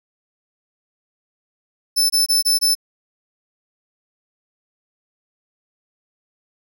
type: tone bursts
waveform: sawtooth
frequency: 5274 Hz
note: E8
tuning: in tune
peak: -11 dBFS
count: 5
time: 1.96-2.752 s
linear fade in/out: 20 ms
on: 140 ms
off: 23 ms
effects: none